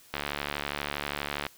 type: click train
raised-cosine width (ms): 0.3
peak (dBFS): -14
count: 97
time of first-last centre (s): 0.14-1.466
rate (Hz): 72.4
effects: white hiss -56 dBFS RMS until 1.57 s